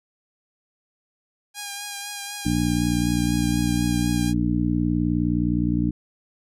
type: tone with vibrato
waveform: 5% pulse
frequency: 813 Hz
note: G#5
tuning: 37 cents flat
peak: -19 dBFS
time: 1.54-4.34 s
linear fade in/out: 50 ms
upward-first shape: triangle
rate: 4 Hz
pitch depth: 28 cents each way
type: harmonic tone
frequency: 59.6 Hz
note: A#1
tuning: 39 cents sharp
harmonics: 1 / 2 / 3 / 4 / 5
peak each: -28 / -27 / -25 / -26 / -24 dBFS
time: 2.45-5.91 s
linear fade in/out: 10 ms
effects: none